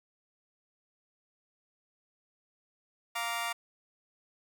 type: chord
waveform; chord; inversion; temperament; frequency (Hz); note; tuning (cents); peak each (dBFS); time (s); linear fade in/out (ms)
20% pulse; Bb major; second; just; 699.2 / 932.3 / 1165.4; F5 / Bb5 / D6; +2 / 0 / -14; -32; 3.15-3.53; 10
effects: none